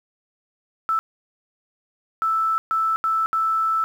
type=tone bursts at uneven times; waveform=sine; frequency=1318.5 Hz; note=E6; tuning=in tune; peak=-18 dBFS; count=5; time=0.89-0.99 / 2.22-2.58 / 2.71-2.96 / 3.04-3.26 / 3.33-3.84 s; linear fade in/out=0 ms; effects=8-bit